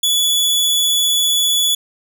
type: tone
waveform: sawtooth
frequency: 3423 Hz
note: A7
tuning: 48 cents flat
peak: -10 dBFS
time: 0.03-1.75 s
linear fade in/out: 5 ms
effects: none